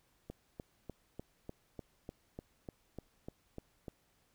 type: click train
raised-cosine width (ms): 2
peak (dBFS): -30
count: 13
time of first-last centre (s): 0.3-3.882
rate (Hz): 3.35
effects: pink hiss -73 dBFS RMS until 4.34 s